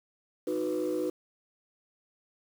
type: chord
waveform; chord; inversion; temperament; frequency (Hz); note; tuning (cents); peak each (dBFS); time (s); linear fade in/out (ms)
sine; B major; first; equal with one note detuned; 311.1 / 365.7 / 493.9; D#4 / F#4 / B4; 0 / -20 / 0; -31; 0.47-1.1; 5
effects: tanh soft clip ceiling -23 dBFS + 8-bit